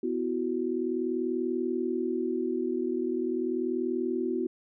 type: chord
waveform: sine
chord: B suspended fourth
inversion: none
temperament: equal with one note detuned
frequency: 249.7 / 329.6 / 370 Hz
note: B3 / E4 / F#4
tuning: +19 / 0 / 0 cents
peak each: -32 / -32 / -30 dBFS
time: 0.03-4.47 s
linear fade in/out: 5 ms
effects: none